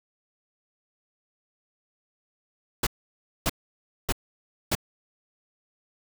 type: noise bursts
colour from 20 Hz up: pink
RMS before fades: -24 dBFS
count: 4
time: 2.83-4.752 s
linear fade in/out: 5 ms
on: 38 ms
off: 590 ms
effects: none